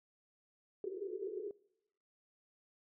pink band-pass noise, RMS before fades -42 dBFS, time 0.84-1.51 s, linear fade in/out 2 ms, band 370 to 430 Hz, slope 96 dB/octave, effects noise-tail reverb RT60 0.8 s tail -23 dB re dry

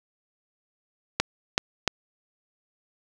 clicks, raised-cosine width 0.2 ms, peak -3 dBFS, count 3, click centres 1.2 / 1.579 / 1.877 s, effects none

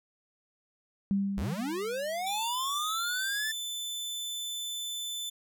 sine tone with exponential decay, 197.7 Hz, G3, 15 cents sharp, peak -23 dBFS, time 1.11-2.4 s, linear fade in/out 0 ms, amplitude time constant 280 ms
square linear sweep, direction up, 41.2 to 1781 Hz, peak -32 dBFS, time 1.37-3.52 s, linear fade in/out 10 ms
sawtooth tone, 3520 Hz, A7, in tune, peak -31 dBFS, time 2.26-5.3 s, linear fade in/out 10 ms
effects none

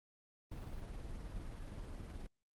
brown noise with tremolo, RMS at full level -44 dBFS, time 0.51-2.27 s, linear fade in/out 10 ms, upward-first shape triangle, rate 19 Hz, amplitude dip 35%, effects Opus 24 kbps

